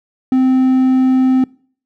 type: tone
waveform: triangle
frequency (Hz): 259.4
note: C4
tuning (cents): -15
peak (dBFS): -7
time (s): 0.32-1.44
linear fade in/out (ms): 2
effects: noise-tail reverb RT60 0.5 s tail -24 dB re dry